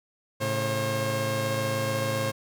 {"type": "tone cluster", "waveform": "sawtooth", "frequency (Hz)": [110.6, 137.7, 537], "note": ["A2", "C#3", "C5"], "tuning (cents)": [9, -11, 45], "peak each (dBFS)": [-26, -31, -24], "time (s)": [0.4, 2.32], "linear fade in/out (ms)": 20, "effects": []}